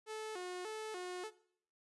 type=tone with vibrato; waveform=sawtooth; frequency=396.6 Hz; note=G4; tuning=20 cents sharp; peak=-38 dBFS; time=0.06-1.31 s; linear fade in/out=50 ms; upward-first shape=square; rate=1.7 Hz; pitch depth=160 cents each way; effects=noise-tail reverb RT60 0.6 s tail -18 dB re dry + resampled to 24000 Hz